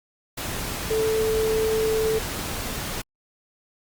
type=tone in noise; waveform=sine; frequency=440 Hz; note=A4; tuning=in tune; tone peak=-20 dBFS; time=0.9-2.19 s; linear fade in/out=10 ms; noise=pink; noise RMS=-30 dBFS; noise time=0.37-3.02 s; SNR=+7 dB; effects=Opus 48 kbps